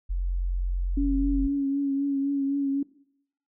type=tone; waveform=sine; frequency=44.61 Hz; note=F1; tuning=38 cents sharp; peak=-24 dBFS; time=0.09-1.48 s; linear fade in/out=20 ms
type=tone with vibrato; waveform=sine; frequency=278 Hz; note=C#4; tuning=5 cents sharp; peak=-23 dBFS; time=0.97-2.83 s; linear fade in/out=5 ms; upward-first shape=triangle; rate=3.9 Hz; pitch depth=34 cents each way
effects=noise-tail reverb RT60 0.7 s tail -20 dB re dry